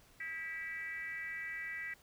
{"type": "tone with frequency modulation", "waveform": "sine", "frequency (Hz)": 1956, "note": "B6", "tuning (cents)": -17, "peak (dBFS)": -39, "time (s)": [0.2, 1.94], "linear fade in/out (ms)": 5, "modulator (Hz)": 344, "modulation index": 0.84, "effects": ["pink hiss -64 dBFS RMS until 2.02 s"]}